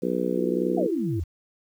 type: harmonic tone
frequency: 61.74 Hz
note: B1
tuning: in tune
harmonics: 3 / 4 / 5 / 6 / 7 / 8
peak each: -30 / -30 / -30 / -30 / -30 / -30 dBFS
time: 0.02-0.87 s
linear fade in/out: 10 ms
type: tone with pitch glide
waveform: sine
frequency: 349.2 to 333.4 Hz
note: F4 to E4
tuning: 0 to +20 cents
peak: -28 dBFS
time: 0.37-1.2 s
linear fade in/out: 5 ms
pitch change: -80 cents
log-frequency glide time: 0.65-0.83 s
type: exponential sweep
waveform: sine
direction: down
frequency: 744 to 74.2 Hz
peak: -25 dBFS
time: 0.77-1.24 s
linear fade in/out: 10 ms
effects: 9-bit